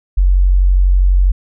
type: tone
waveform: sine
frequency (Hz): 46.09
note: F#1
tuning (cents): -6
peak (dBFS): -7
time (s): 0.17-1.32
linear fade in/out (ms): 10
effects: none